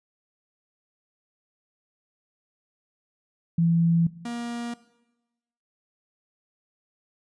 sine / 45% pulse tone pair in turn, 167.6 / 237 Hz, E3 / A#3, +29 / +29 cents, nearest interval tritone, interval 600 cents, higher second, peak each -18 / -30 dBFS, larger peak first, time 3.58-4.07 / 4.25-4.74 s, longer neither, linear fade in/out 5 ms, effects noise-tail reverb RT60 1.0 s tail -18 dB re dry + resampled to 22050 Hz

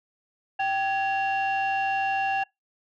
sine tone cluster, 780 / 1673 / 2758 Hz, G5 / G#6 / F7, -9 / +12 / -22 cents, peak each -23 / -30 / -30 dBFS, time 0.59-2.44 s, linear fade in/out 10 ms, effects noise-tail reverb RT60 0.2 s tail -26 dB re dry + tanh soft clip ceiling -18 dBFS

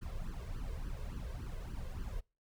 brown noise with flanger, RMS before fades -41 dBFS, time 0.01-2.21 s, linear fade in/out 20 ms, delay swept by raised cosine 0.65 to 1.95 ms, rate 3.5 Hz, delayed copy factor +0.85, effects noise-tail reverb RT60 0.3 s tail -25 dB re dry

